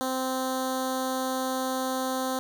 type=tone with notch filter; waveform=10% pulse; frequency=260 Hz; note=C4; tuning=11 cents flat; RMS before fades=-29 dBFS; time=0.01-2.39 s; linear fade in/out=0 ms; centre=2200 Hz; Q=0.86; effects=none